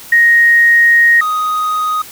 sine / triangle tone pair in turn, 1871 / 1248.7 Hz, A#6 / D#6, +6 / +6 cents, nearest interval perfect fifth, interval 700 cents, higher first, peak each -5 / -11 dBFS, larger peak first, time 0.12-1.21 / 1.21-2.02 s, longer first, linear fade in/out 5 ms, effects white hiss -34 dBFS RMS until 2.11 s

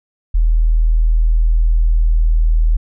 sine tone, 40.15 Hz, E1, 45 cents flat, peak -9 dBFS, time 0.34-2.77 s, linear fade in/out 10 ms, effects none

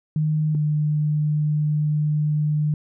sine tone pair in turn, 154 / 150.74 Hz, D#3 / D3, -17 / +45 cents, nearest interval unison, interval 38 cents, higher first, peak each -18 / -18 dBFS, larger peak neither, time 0.16-0.55 / 0.55-2.74 s, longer second, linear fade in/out 2 ms, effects none

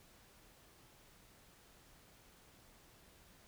silence, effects pink hiss -64 dBFS RMS until 3.47 s

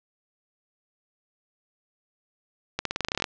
accelerating click train, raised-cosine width 0.2 ms, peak -9 dBFS, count 13, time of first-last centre 2.79-3.242 s, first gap 63 ms, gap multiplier 0.9, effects low-pass 6000 Hz 12 dB/octave

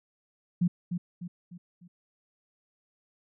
sine tone with echo, 176.2 Hz, F3, 16 cents sharp, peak -21 dBFS, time 0.61-0.68 s, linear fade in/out 10 ms, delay 300 ms, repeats 4, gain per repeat -7 dB, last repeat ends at 1.88 s, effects none

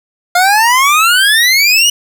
25% pulse exponential sweep, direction up, 698.5 to 2960 Hz, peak -3 dBFS, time 0.35-1.9 s, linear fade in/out 5 ms, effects none

